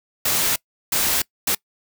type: noise bursts at uneven times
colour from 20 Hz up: white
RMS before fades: -20 dBFS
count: 3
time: 0.25-0.56 / 0.92-1.22 / 1.47-1.55 s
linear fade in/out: 5 ms
effects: noise-tail reverb RT60 0.1 s tail -24 dB re dry